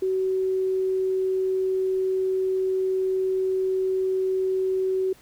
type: tone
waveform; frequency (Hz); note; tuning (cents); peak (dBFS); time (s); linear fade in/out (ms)
sine; 377.3; F#4; +34; -21; 0.02-5.13; 5
effects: pink hiss -54 dBFS RMS until 5.21 s